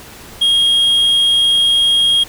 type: tone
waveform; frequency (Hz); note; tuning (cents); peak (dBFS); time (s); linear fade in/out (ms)
triangle; 3259; G#7; -33; -8; 0.41-2.24; 10
effects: pink hiss -36 dBFS RMS until 2.28 s